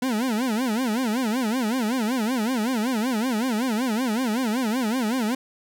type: tone with vibrato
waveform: 40% pulse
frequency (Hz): 236.2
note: A#3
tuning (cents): +23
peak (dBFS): -21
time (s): 0.02-5.35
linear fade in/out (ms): 5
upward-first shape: sine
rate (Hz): 5.3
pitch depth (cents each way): 210
effects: none